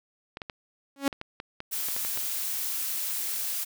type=clicks; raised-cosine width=0.3 ms; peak=-20 dBFS; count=11; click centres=0.371 / 0.418 / 0.498 / 1.128 / 1.214 / 1.401 / 1.604 / 1.886 / 1.965 / 2.049 / 2.174 s
type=tone with exponential growth; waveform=sawtooth; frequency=277.2 Hz; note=C#4; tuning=in tune; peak=-16 dBFS; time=0.96-1.08 s; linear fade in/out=2 ms; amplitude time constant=26 ms
type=noise; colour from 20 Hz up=blue; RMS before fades=-31 dBFS; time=1.71-3.65 s; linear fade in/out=20 ms
effects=none